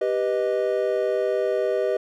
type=chord; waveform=triangle; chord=G augmented; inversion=none; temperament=equal with one note detuned; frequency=392 / 491.9 / 622.3 Hz; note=G4 / B4 / D#5; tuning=0 / -7 / 0 cents; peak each=-23 dBFS; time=0.01-1.97 s; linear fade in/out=5 ms; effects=none